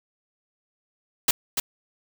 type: noise with echo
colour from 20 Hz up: white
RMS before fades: -18 dBFS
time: 1.28-1.31 s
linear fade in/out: 5 ms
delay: 290 ms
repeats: 1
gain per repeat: -6 dB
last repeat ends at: 1.6 s
effects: none